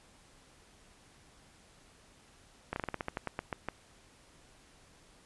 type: slowing click train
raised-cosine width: 0.5 ms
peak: -19 dBFS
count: 13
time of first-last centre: 2.73-3.686 s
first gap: 31 ms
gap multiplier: 1.16
effects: pink hiss -61 dBFS RMS until 5.25 s + resampled to 24000 Hz